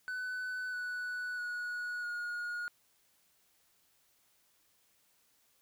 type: tone with pitch steps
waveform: triangle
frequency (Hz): 1502 / 1480.5 / 1459.2 / 1438.3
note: F#6 / F#6 / F#6 / F#6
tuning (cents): +26 / +1 / -24 / -49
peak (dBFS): -34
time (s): 0.08-2.68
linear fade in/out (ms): 0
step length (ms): 650
effects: white hiss -71 dBFS RMS until 5.61 s